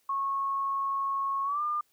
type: tone with pitch glide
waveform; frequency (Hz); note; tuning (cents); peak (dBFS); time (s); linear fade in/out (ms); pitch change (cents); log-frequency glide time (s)
sine; 1097 to 1203.2; C#6 to D6; -18 to +42; -27; 0.09-1.81; 5; +160; 1.44-1.62
effects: white hiss -70 dBFS RMS until 1.92 s

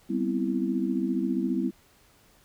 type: chord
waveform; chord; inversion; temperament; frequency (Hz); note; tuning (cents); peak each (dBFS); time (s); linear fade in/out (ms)
sine; C major seventh; second; equal; 196 / 246.9 / 261.6 / 329.6; G3 / B3 / C4 / E4; 0 / 0 / 0 / 0; -30; 0.09-1.71; 20
effects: pink hiss -60 dBFS RMS until 2.44 s

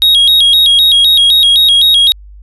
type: tone with vibrato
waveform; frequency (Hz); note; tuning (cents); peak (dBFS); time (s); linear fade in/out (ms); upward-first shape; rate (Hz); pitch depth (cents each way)
triangle; 3520; A7; 0; -3; 0.02-2.12; 0; square; 3.9; 120
effects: added 50 Hz sine -31 dBFS peak until 2.42 s + resampled to 32000 Hz

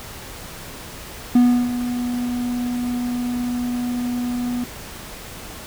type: tone with ADSR envelope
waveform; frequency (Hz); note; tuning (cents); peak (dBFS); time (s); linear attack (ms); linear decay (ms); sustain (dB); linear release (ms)
triangle; 244.5; B3; -17; -7; 1.35-4.64; 5; 330; -12; 3
effects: pink hiss -36 dBFS RMS until 5.66 s

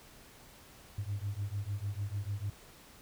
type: beating tone pair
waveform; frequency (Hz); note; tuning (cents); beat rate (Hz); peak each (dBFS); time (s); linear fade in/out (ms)
sine; 98 / 104.7; G2 / G#2; 0 / +15; 6.7; -36 / -36; 0.98-2.5; 5
effects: tanh soft clip ceiling -29 dBFS + pink hiss -56 dBFS RMS until 3.01 s

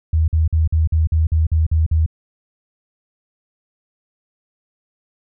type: tone bursts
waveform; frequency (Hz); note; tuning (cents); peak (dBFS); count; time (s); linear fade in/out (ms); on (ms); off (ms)
sine; 79.7; D#2; +42; -12; 10; 0.13-2.062; 5; 150; 48
effects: none

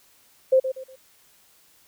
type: tone with echo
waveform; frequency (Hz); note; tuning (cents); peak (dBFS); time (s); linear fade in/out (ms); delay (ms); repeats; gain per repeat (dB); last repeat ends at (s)
sine; 523.3; C5; 0; -13; 0.52-0.6; 10; 120; 3; -10; 0.96
effects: white hiss -58 dBFS RMS until 1.87 s

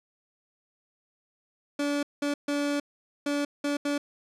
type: tone bursts at uneven times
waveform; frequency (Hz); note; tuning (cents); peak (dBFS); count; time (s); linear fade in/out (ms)
30% pulse; 288.1; D4; -33; -23; 6; 1.79-2.03 / 2.22-2.34 / 2.48-2.8 / 3.26-3.45 / 3.64-3.77 / 3.85-3.98; 5
effects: low-pass 9000 Hz 12 dB/octave

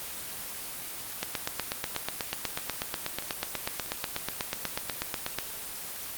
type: two click trains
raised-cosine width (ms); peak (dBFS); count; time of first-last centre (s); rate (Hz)
0.2; -20 / -11; 4 / 35; 1.95-3.861 / 1.23-5.386; 1.57 / 8.18
effects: white hiss -38 dBFS RMS until 6.17 s + Opus 24 kbps

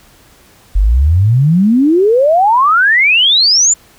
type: exponential sweep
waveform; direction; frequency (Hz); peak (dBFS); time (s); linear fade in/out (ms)
sine; up; 44.09 to 7310; -6; 0.75-3.74; 10
effects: pink hiss -45 dBFS RMS until 3.98 s

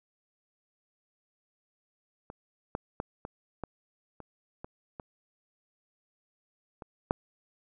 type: clicks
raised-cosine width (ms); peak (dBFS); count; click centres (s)
1; -28 / -17 / -18 / -24 / -21 / -30 / -26 / -26 / -28 / -11; 10; 2.301 / 2.751 / 3.001 / 3.251 / 3.637 / 4.203 / 4.645 / 4.998 / 6.822 / 7.109
effects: none

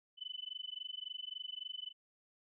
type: tone with amplitude modulation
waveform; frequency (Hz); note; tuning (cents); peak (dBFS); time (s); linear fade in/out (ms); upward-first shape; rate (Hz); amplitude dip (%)
sine; 3007; F#7; +27; -38; 0.17-1.93; 50; sine; 23.6; 100
effects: none

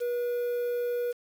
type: tone with quantisation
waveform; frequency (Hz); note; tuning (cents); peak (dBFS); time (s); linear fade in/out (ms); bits
triangle; 483.3; B4; -38; -25; 0-1.13; 20; 8
effects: none

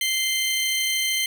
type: tone pair together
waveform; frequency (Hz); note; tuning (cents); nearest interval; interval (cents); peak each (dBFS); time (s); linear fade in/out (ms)
sawtooth; 2085 / 3111; C7 / G7; -7 / -14; perfect fifth; 693; -21; 0.01-1.26; 2
effects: none

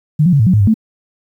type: tone with pitch steps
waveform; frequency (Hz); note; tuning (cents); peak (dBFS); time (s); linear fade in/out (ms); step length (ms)
sine; 151.7 / 179.5 / 141.4 / 110.1 / 183.7 / 106.3 / 99.3 / 220.5; D#3 / F3 / C#3 / A2 / F#3 / G#2 / G2 / A3; -44 / +48 / +35 / +2 / -12 / +41 / +23 / +4; -7; 0.19-0.742; 10; 69
effects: 8-bit

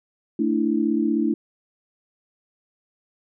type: chord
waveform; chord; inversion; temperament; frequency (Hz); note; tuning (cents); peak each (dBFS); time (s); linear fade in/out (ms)
sine; A suspended fourth; none; equal with one note detuned; 223.2 / 293.7 / 329.6; A3 / D4 / E4; +25 / 0 / 0; -23; 0.39-1.34; 5
effects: none

